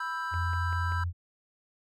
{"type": "chord", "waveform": "triangle", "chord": "E minor", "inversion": "second", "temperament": "just", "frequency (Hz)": [988.9, 1318.5, 1582.2], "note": ["B5", "E6", "G6"], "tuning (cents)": [2, 0, 16], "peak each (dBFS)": -34, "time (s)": [0, 1.04], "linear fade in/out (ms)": 5}
{"type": "tone", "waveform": "sine", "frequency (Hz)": 87.31, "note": "F2", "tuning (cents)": 0, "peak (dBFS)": -28, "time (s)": [0.31, 1.13], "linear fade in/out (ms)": 50}
{"type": "click train", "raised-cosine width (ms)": 0.5, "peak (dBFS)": -30, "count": 4, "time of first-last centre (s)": [0.34, 0.921], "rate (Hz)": 5.16}
{"effects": []}